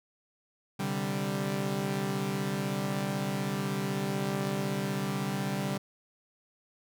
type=chord; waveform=sawtooth; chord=C suspended second; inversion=none; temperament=equal; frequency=130.81 / 146.83 / 196 Hz; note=C3 / D3 / G3; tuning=0 / 0 / 0 cents; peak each=-33 / -31 / -28 dBFS; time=0.79-5.78 s; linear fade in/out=10 ms; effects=none